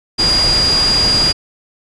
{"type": "tone in noise", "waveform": "sine", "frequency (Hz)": 4839, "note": "D#8", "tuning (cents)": -49, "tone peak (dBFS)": -11, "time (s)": [0.18, 1.33], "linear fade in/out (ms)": 20, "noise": "pink", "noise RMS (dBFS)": -19, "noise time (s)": [0.18, 1.33], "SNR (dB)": 5, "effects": ["resampled to 22050 Hz"]}